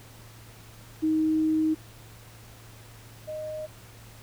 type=tone pair in turn; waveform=sine; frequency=314 / 618.3 Hz; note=D#4 / D#5; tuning=+16 / -11 cents; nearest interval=octave; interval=1173 cents; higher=second; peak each=-21 / -32 dBFS; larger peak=first; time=1.02-1.75 / 3.27-3.67 s; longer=first; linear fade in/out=20 ms; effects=added 112 Hz sine -49 dBFS peak until 4.22 s + pink hiss -51 dBFS RMS until 4.22 s